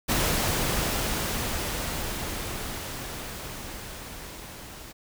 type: noise with level ramp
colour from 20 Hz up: pink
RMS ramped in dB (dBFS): -24 to -43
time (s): 0.08-4.93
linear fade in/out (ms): 20
effects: none